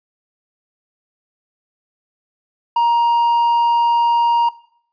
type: tone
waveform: triangle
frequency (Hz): 940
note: A#5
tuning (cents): +14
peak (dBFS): -10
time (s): 2.76-4.49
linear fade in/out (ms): 5
effects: noise-tail reverb RT60 0.6 s tail -19 dB re dry + resampled to 11025 Hz